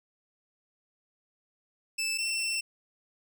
20% pulse tone pair in turn, 2637 / 2692 Hz, E7 / E7, 0 / +36 cents, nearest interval unison, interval 36 cents, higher second, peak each -24 dBFS, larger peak neither, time 1.98-2.18 / 2.18-2.61 s, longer second, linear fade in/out 10 ms, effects none

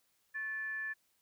sine tone with frequency modulation, 1744 Hz, A6, 16 cents flat, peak -36 dBFS, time 0.34-0.94 s, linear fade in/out 20 ms, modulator 648 Hz, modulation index 0.22, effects white hiss -75 dBFS RMS until 1.21 s

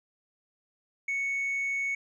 triangle tone with tanh clipping, 2217 Hz, C#7, in tune, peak -28 dBFS, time 1.08-1.95 s, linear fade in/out 5 ms, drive 6 dB, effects none

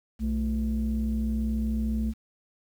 sine tone pair together, 62 / 219.9 Hz, B1 / A3, +7 / -1 cents, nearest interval octave + minor seventh, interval 2192 cents, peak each -26 dBFS, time 0.19-2.14 s, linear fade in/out 50 ms, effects tanh soft clip ceiling -20 dBFS + 9-bit

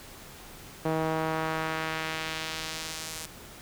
sawtooth tone with band-pass filter sweep, 159.2 Hz, D#3, 40 cents sharp, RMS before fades -32 dBFS, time 0.85-3.26 s, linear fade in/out 5 ms, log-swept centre 580 to 8700 Hz, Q 0.88, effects pink hiss -47 dBFS RMS until 3.61 s

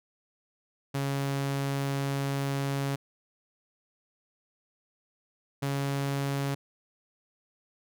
sawtooth tone pair in turn, 138.59 / 139.22 Hz, C#3 / C#3, 0 / +8 cents, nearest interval unison, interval 8 cents, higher second, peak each -24 dBFS, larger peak neither, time 0.94-2.96 / 5.62-6.55 s, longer first, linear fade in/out 10 ms, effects none

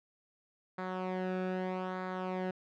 sawtooth tone with flanger, 185 Hz, F#3, in tune, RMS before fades -36 dBFS, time 0.78-2.51 s, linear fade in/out 5 ms, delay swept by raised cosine 0.35 to 0.99 ms, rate 0.8 Hz, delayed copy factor -0.65, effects low-pass 2000 Hz 12 dB/octave

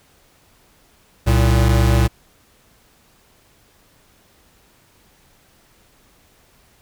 square tone pair together, 64.26 / 114.5 Hz, C2 / A#2, -31 / -31 cents, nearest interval minor seventh, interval 1000 cents, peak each -15 / -16 dBFS, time 1.26-2.08 s, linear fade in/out 20 ms, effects pink hiss -55 dBFS RMS until 6.81 s

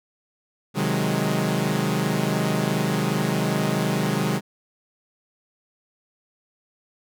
sawtooth chord, Ab dominant seventh, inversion first, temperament equal, 130.81 / 155.56 / 185 / 207.7 Hz, C3 / Eb3 / Gb3 / Ab3, 0 / 0 / 0 / 0 cents, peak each -24 / -22 / -23 / -22 dBFS, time 0.74-4.41 s, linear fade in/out 50 ms, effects none

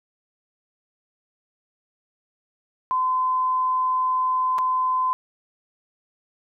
sine tone with dropouts, 1024 Hz, C6, 38 cents flat, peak -19 dBFS, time 2.91-5.13 s, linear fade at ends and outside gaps 0 ms, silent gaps 4.583-4.587 s, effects none

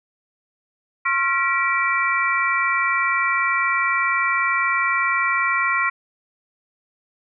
sine tone cluster, 1076 / 1381 / 1933 / 2331 Hz, C6 / F6 / B6 / D7, +48 / -20 / -38 / -14 cents, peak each -23 dBFS, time 1.05-5.9 s, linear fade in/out 10 ms, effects none

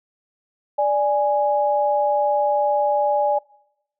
sine tone pair together, 587.6 / 830 Hz, D5 / G#5, +1 / -1 cents, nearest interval tritone, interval 598 cents, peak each -19 dBFS, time 0.78-3.39 s, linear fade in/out 10 ms, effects noise-tail reverb RT60 0.9 s tail -25 dB re dry

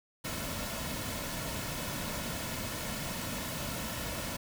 pink noise with comb filter, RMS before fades -37 dBFS, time 0.24-4.37 s, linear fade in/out 10 ms, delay 2.5 ms, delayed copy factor -0.5, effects none

